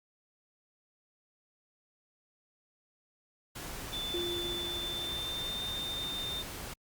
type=noise; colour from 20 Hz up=pink; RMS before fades=-42 dBFS; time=3.55-6.74 s; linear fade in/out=10 ms
type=tone with pitch glide; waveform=sine; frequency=3520 to 3613 Hz; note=A7 to A7; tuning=0 to +45 cents; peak=-35 dBFS; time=3.92-6.43 s; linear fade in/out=20 ms; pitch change=+45 cents; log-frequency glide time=4.59-5.64 s
type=tone with exponential decay; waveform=sine; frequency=349.2 Hz; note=F4; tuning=in tune; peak=-32 dBFS; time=4.14-6.08 s; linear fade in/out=1 ms; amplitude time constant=420 ms
effects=Opus 48 kbps